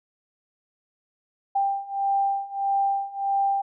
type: beating tone pair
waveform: sine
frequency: 790 / 791.6 Hz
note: G5 / G5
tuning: +13 / +17 cents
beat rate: 1.6 Hz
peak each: -26 / -24 dBFS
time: 1.55-3.62 s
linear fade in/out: 10 ms
effects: none